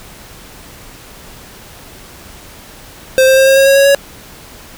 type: tone with pitch steps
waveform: square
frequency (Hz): 523.3 / 528.2 / 533.1 / 538 / 543 / 548 / 553.1 / 558.3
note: C5 / C5 / C5 / C5 / C#5 / C#5 / C#5 / C#5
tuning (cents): 0 / +16 / +32 / +48 / -36 / -20 / -4 / +12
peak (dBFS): -6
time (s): 3.18-3.948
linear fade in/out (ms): 0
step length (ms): 96
effects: pink hiss -36 dBFS RMS until 4.77 s